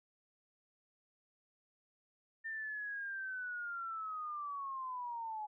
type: linear sweep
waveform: sine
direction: down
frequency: 1808 to 837 Hz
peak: -39 dBFS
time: 2.44-5.47 s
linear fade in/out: 20 ms
effects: none